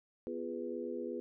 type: harmonic tone with a mistuned harmonic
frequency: 82.41 Hz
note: E2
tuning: in tune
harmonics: 3 / 4 / 5 / 6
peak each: -43 / -42 / -42 / -43 dBFS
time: 0.27-1.2 s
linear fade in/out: 0 ms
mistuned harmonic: 4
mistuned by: +72 cents
effects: none